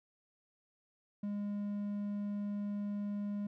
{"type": "tone", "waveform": "triangle", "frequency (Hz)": 204.6, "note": "G#3", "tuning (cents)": -26, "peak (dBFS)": -33, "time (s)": [1.23, 3.47], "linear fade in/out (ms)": 5, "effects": []}